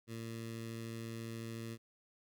15% pulse tone with notch filter, 114.1 Hz, A#2, 37 cents flat, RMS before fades -44 dBFS, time 0.07-1.78 s, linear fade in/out 50 ms, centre 840 Hz, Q 0.75, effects none

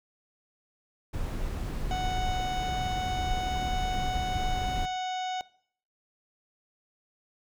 brown noise, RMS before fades -32 dBFS, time 1.13-4.86 s, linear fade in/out 10 ms
harmonic tone, 740 Hz, F#5, in tune, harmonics 1 / 2 / 3 / 4 / 5 / 6 / 7 / 8 / 9, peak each -30 / -45 / -45 / -43 / -44 / -57 / -52 / -58 / -50 dBFS, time 1.91-5.41 s, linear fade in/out 0 ms
effects noise-tail reverb RT60 0.6 s tail -20 dB re dry

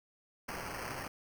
blue noise with sample-and-hold, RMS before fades -41 dBFS, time 0.48-1.08 s, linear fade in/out 10 ms, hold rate 3675 Hz, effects none

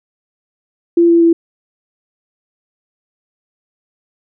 sine tone with pitch steps, 340.9 / 337.6 / 334.3 Hz, F4 / E4 / E4, -42 / +41 / +24 cents, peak -6 dBFS, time 0.97-1.33 s, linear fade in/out 5 ms, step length 120 ms, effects none

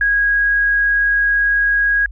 sine tone, 1647 Hz, G#6, 15 cents flat, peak -12 dBFS, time 0.01-2.06 s, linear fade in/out 2 ms, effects added 50 Hz sine -30 dBFS peak until 2.11 s

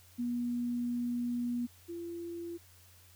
sine tone pair in turn, 241.4 / 341.4 Hz, B3 / F4, -39 / -39 cents, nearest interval tritone, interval 600 cents, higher second, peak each -31 / -38 dBFS, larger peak first, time 0.18-1.67 / 1.88-2.58 s, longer first, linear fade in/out 20 ms, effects added 89 Hz sine -60 dBFS peak until 3.15 s + white hiss -61 dBFS RMS until 3.15 s

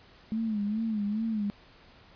sine tone with vibrato, 214.6 Hz, A3, 43 cents flat, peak -27 dBFS, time 0.32-1.5 s, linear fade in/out 0 ms, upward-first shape sine, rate 2.4 Hz, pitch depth 96 cents each way, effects pink hiss -56 dBFS RMS until 2.15 s + resampled to 11025 Hz

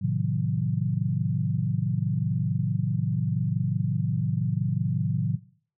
sine chord, A diminished seventh, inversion none, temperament equal with one note detuned, 110 / 130.81 / 155.56 / 181.4 Hz, A2 / C3 / Eb3 / Gb3, 0 / 0 / 0 / -34 cents, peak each -28 dBFS, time 0.01-5.37 s, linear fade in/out 20 ms, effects noise-tail reverb RT60 0.5 s tail -19 dB re dry

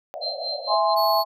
pink band-pass noise, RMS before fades -33 dBFS, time 0.14-0.75 s, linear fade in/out 0 ms, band 540 to 730 Hz, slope 96 dB/octave
sine tone with tremolo, 4134 Hz, C8, 22 cents flat, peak -25 dBFS, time 0.21-0.95 s, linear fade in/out 20 ms, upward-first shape sine, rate 4.4 Hz, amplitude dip 85%
sine chord, E augmented, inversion none, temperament equal, 659.3 / 830.6 / 1046.5 Hz, E5 / G#5 / B#5, 0 / 0 / 0 cents, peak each -22 dBFS, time 0.67-1.25 s, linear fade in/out 50 ms
square tone, 4400 Hz, C#8, 14 cents flat, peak -26 dBFS, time 0.96-1.24 s, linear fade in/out 20 ms
effects none

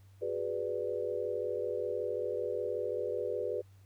sine chord, G# half-diminished seventh, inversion third, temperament equal, 370 / 415.3 / 493.9 / 587.3 Hz, F#4 / G#4 / B4 / D5, 0 / 0 / 0 / 0 cents, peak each -40 / -37 / -35 / -40 dBFS, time 0.21-3.62 s, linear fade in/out 20 ms, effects added 97 Hz sine -55 dBFS peak until 3.85 s + pink hiss -70 dBFS RMS until 3.85 s

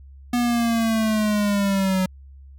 square linear sweep, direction down, 244.1 to 185 Hz, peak -19 dBFS, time 0.33-2.06 s, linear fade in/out 5 ms, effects added 68 Hz sine -41 dBFS peak until 2.58 s

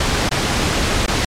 pink noise with dropouts, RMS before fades -17 dBFS, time 0-1.25 s, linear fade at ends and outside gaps 5 ms, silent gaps 0.292-0.312 / 1.063-1.078 s, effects low-pass 7000 Hz 12 dB/octave + MP3 96 kbps

